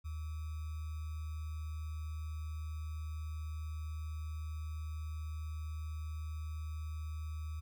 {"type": "tone with sample-and-hold", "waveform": "sine", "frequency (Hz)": 77.78, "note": "D#2", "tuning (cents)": 0, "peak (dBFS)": -38, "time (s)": [0.04, 7.61], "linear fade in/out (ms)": 20, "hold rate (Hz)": 1225, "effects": []}